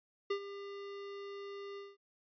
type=tone with ADSR envelope; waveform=square; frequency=400 Hz; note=G4; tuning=35 cents sharp; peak=-31 dBFS; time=0.3-1.97 s; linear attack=8 ms; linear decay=82 ms; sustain=-13 dB; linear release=200 ms; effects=resampled to 11025 Hz